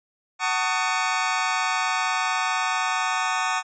25% pulse chord, D# half-diminished seventh, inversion first, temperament just, 746.7 / 896 / 1120.1 / 1244.5 Hz, F#5 / A5 / C#6 / D#6, +16 / +31 / +18 / 0 cents, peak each -24 dBFS, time 0.39-3.63 s, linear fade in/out 50 ms, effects resampled to 16000 Hz

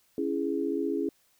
sine chord, C# minor, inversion none, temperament just, 277.2 / 332.6 / 415.8 Hz, C#4 / E4 / G#4, 0 / +16 / +2 cents, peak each -31 dBFS, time 0.18-1.09 s, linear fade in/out 2 ms, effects white hiss -67 dBFS RMS until 1.39 s

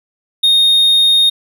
triangle tone, 3700 Hz, A#7, 14 cents flat, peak -6 dBFS, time 0.43-1.3 s, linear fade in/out 10 ms, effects none

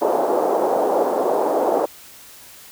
pink band-pass noise, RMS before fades -19 dBFS, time 0.01-1.86 s, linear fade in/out 10 ms, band 380 to 810 Hz, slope 24 dB/octave, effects white hiss -43 dBFS RMS until 2.71 s

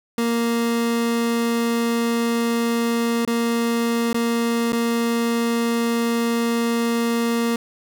30% pulse tone with dropouts, 233.1 Hz, A#3, in tune, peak -16 dBFS, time 0.18-7.56 s, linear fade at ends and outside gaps 2 ms, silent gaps 3.251-3.275 / 4.13-4.144 / 4.722-4.73 s, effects none

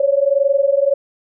sine tone pair together, 546.4 / 568 Hz, C#5 / C#5, -25 / +42 cents, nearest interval minor second, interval 67 cents, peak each -15 / -15 dBFS, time 0-0.94 s, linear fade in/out 5 ms, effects none

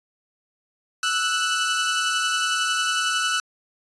sawtooth tone cluster, 1320 / 1480 / 2971 Hz, E6 / F#6 / F#7, +2 / 0 / +6 cents, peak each -22 / -20 / -25 dBFS, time 1.03-3.4 s, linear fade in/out 2 ms, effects resampled to 22050 Hz

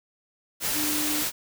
sine tone in noise, 300.9 Hz, D4, 42 cents sharp, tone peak -30 dBFS, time 0.73-1.25 s, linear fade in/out 50 ms, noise white, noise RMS -27 dBFS, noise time 0.6-1.32 s, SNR -6 dB, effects none

